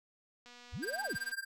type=click train; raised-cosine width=0.2 ms; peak=-38 dBFS; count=209; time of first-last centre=0.46-1.316 s; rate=243 Hz
type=linear two-way sweep; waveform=sine; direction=up then down; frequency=32.4 to 872 to 32.4 Hz; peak=-38 dBFS; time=0.72-1.17 s; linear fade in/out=20 ms; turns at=1.03 s
type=tone with tremolo; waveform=square; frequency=1587 Hz; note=G6; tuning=21 cents sharp; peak=-34 dBFS; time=0.82-1.45 s; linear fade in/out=20 ms; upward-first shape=sine; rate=18 Hz; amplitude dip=95%
effects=none